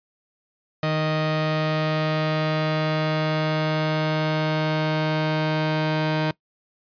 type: tone pair together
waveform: sawtooth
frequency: 155.56 / 311.1 Hz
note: D#3 / D#4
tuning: 0 / 0 cents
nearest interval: octave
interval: 1200 cents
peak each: -18 / -19 dBFS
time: 0.83-6.31 s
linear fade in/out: 2 ms
effects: noise-tail reverb RT60 0.1 s tail -21 dB re dry + resampled to 11025 Hz